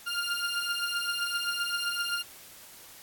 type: beating tone pair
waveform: 20% pulse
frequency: 1400 / 1407.7 Hz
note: F6 / F6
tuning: +4 / +13 cents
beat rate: 7.7 Hz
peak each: -27 dBFS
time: 0.06-2.23 s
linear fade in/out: 20 ms
effects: white hiss -50 dBFS RMS until 3.02 s + AAC 64 kbps